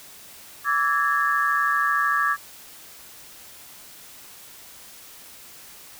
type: tone cluster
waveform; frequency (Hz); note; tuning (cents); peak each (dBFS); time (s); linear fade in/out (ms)
sine; 1155 / 1313 / 1660 / 1793; D6 / E6 / G#6 / A6; -29 / -7 / -1 / +32; -22 / -28 / -23 / -30; 0.64-2.37; 50
effects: white hiss -45 dBFS RMS until 5.99 s